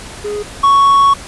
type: tone pair in turn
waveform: triangle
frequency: 415.3 / 1111.6 Hz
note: G#4 / C#6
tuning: 0 / +4 cents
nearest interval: octave + perfect fourth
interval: 1704 cents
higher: second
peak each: -16 / -4 dBFS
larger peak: second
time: 0.24-0.43 / 0.63-1.14 s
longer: second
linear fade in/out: 10 ms
effects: pink hiss -31 dBFS RMS until 1.27 s + resampled to 24000 Hz